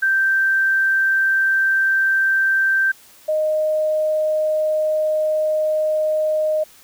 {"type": "tone pair in turn", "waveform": "sine", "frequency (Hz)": [1565, 618.6], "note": ["G6", "D#5"], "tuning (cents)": [-3, -10], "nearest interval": "octave + major third", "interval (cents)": 1607, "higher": "first", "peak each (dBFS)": [-14, -16], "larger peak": "first", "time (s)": [[0.02, 2.92], [3.28, 6.64]], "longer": "second", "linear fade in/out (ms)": 10, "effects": ["white hiss -48 dBFS RMS until 6.83 s"]}